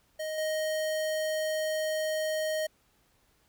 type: tone with level steps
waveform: square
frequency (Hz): 624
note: D#5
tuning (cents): +5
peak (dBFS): -33 / -29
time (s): 0.19-2.67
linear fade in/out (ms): 10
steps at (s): 0.38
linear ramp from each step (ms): 2
effects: pink hiss -68 dBFS RMS until 3.48 s